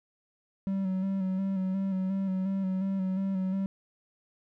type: tone with vibrato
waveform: triangle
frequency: 190.8 Hz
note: G3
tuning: 47 cents flat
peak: -25 dBFS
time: 0.67-3.66 s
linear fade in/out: 0 ms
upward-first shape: square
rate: 2.8 Hz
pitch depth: 29 cents each way
effects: none